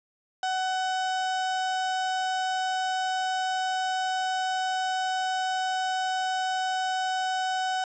35% pulse tone, 749 Hz, F#5, 21 cents sharp, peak -24 dBFS, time 0.43-7.84 s, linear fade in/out 2 ms, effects resampled to 16000 Hz + 10-bit

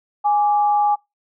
sine tone pair together, 828.3 / 1168 Hz, G#5 / D6, -5 / -10 cents, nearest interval tritone, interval 595 cents, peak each -14 / -26 dBFS, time 0.24-0.96 s, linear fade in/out 20 ms, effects noise-tail reverb RT60 0.2 s tail -23 dB re dry

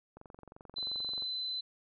click train, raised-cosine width 1 ms, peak -36 dBFS, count 25, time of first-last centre 0.17-1.223 s, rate 22.8 Hz
sine tone, 4034 Hz, B7, 36 cents sharp, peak -34 dBFS, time 0.76-1.61 s, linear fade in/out 10 ms
effects none

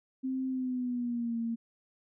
sine tone with pitch glide, 261.6 to 230.4 Hz, C4 to A#3, 0 to -20 cents, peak -30 dBFS, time 0.23-1.56 s, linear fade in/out 20 ms, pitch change -220 cents, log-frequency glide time 0.48-1.38 s, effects none

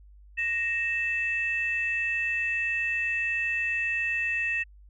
sine tone pair together, 1864.6 / 2637 Hz, A#6 / E7, 0 / 0 cents, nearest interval tritone, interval 600 cents, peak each -28 / -27 dBFS, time 0.37-4.64 s, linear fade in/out 20 ms, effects tanh soft clip ceiling -17 dBFS + added 50 Hz sine -49 dBFS peak until 4.89 s

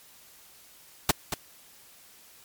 pink noise with echo, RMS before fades -20 dBFS, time 1.09-1.11 s, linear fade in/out 2 ms, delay 230 ms, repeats 1, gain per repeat -9 dB, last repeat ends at 1.34 s, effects white hiss -54 dBFS RMS until 2.44 s + MP3 96 kbps

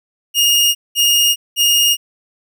sawtooth tone bursts, 2847 Hz, F7, 33 cents sharp, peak -7 dBFS, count 3, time 0.34-1.97 s, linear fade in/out 50 ms, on 410 ms, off 200 ms, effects none

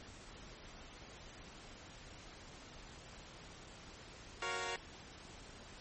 10% pulse chord, Gb major seventh, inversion none, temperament equal, 370 / 466.2 / 554.4 / 698.5 Hz, Gb4 / Bb4 / Db5 / F5, 0 / 0 / 0 / 0 cents, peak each -36 / -34 / -37 / -37 dBFS, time 4.42-4.76 s, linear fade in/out 2 ms, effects pink hiss -54 dBFS RMS until 5.8 s + MP3 32 kbps

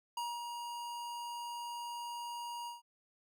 square tone with ADSR envelope, 950 Hz, A#5, 33 cents sharp, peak -36 dBFS, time 0.17-2.82 s, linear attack 4 ms, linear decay 220 ms, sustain -5 dB, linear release 150 ms, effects none

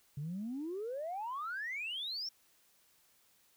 sine exponential sweep, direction up, 136.7 to 5588 Hz, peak -36 dBFS, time 0.17-2.29 s, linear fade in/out 5 ms, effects tanh soft clip ceiling -33 dBFS + white hiss -69 dBFS RMS until 3.56 s

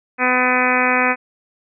harmonic tone with a mistuned harmonic, 251.8 Hz, B3, 34 cents sharp, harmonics 1 / 2 / 3 / 4 / 5 / 6 / 7 / 8 / 9 / 10, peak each -23 / -23 / -23 / -23 / -23 / -23 / -23 / -23 / -23 / -23 dBFS, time 0.18-1.16 s, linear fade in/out 50 ms, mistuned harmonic 10, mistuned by -16 cents, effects none

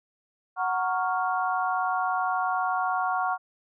sine chord, Gb major seventh, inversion none, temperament equal, 740 / 932.3 / 1108.7 / 1396.9 Hz, Gb5 / Bb5 / Db6 / F6, 0 / 0 / 0 / 0 cents, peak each -27 / -33 / -29 / -31 dBFS, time 0.56-3.38 s, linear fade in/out 50 ms, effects none

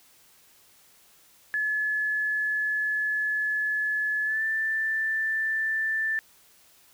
sine tone with pitch glide, 1713 to 1769.3 Hz, A6 to A6, -47 to +9 cents, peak -24 dBFS, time 1.54-6.19 s, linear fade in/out 0 ms, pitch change +56 cents, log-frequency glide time 4.24-4.43 s, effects white hiss -58 dBFS RMS until 6.93 s

